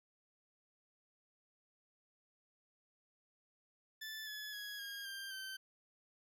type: tone with pitch steps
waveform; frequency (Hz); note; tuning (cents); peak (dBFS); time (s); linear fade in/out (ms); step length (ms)
20% pulse; 1752 / 1709 / 1667.1 / 1626.2 / 1586.3 / 1547.4; A6 / G#6 / G#6 / G#6 / G6 / G6; -8 / +49 / +6 / -37 / +20 / -23; -39; 4.01-5.57; 10; 260
effects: none